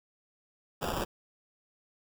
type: noise with sample-and-hold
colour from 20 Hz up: white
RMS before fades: -33 dBFS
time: 0.81-1.05 s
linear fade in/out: 20 ms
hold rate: 2100 Hz
effects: none